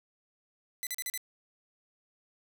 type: tone bursts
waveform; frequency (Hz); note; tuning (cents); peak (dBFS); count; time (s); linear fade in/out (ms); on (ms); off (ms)
5% pulse; 2007; B6; +27; -23; 5; 0.83-1.176; 0; 38; 39
effects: none